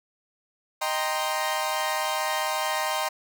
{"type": "chord", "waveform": "sawtooth", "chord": "C minor seventh", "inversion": "first", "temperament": "equal", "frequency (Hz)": [622.3, 784, 932.3, 1046.5], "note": ["Eb5", "G5", "Bb5", "C6"], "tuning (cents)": [0, 0, 0, 0], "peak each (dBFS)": -27, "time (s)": [0.81, 3.09], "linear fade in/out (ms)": 10, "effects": []}